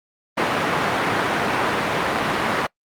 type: band-pass noise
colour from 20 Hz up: white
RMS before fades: -21 dBFS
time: 0.37-2.67 s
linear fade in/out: 10 ms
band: 130 to 1600 Hz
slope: 12 dB/octave
effects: noise-tail reverb RT60 0.1 s tail -23 dB re dry + Opus 48 kbps